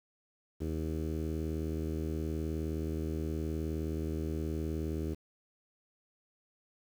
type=tone with low-pass filter; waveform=sawtooth; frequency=79.1 Hz; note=D#2; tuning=29 cents sharp; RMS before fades=-35 dBFS; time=0.6-5.15 s; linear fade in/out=20 ms; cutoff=370 Hz; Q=3.2; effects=9-bit